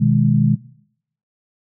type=chord; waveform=sine; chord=G# minor; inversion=first; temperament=just; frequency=124.59 / 155.74 / 207.7 Hz; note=B2 / D#3 / G#3; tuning=+16 / +2 / 0 cents; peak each=-16 dBFS; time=0-0.56 s; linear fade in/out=20 ms; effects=noise-tail reverb RT60 0.7 s tail -20 dB re dry